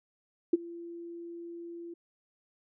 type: tone with ADSR envelope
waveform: sine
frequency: 340.7 Hz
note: F4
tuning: 43 cents flat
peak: -17 dBFS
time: 0.53-1.94 s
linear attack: 6 ms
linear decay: 25 ms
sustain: -23 dB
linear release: 7 ms
effects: none